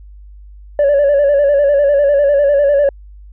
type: tone with vibrato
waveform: sine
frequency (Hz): 570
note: C#5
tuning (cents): +48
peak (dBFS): -6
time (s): 0.79-2.89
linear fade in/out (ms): 2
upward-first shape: square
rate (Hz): 10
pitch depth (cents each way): 46
effects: tanh soft clip ceiling -7 dBFS + added 50 Hz sine -34 dBFS peak until 3.32 s